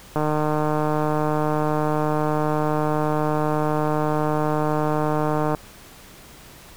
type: click train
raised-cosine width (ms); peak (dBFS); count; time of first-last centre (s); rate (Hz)
1; -9; 820; 0.16-5.548; 152
effects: pink hiss -45 dBFS RMS until 6.76 s